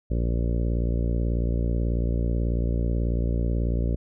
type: harmonic tone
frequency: 58.27 Hz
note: A#1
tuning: in tune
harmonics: 1 / 2 / 3 / 4 / 5 / 6 / 7 / 8 / 9 / 10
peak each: -23 / -29 / -33 / -35 / -37 / -39 / -40 / -41 / -42 / -43 dBFS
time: 0.1-3.96 s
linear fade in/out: 10 ms
effects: none